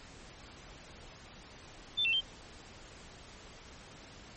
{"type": "tone with pitch steps", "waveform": "sine", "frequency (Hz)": [3542, 2693, 3144], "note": ["A7", "E7", "G7"], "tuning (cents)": [11, 36, 4], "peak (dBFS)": -27, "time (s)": [1.97, 2.21], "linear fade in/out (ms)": 20, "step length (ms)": 80, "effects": ["pink hiss -52 dBFS RMS until 4.36 s", "MP3 32 kbps"]}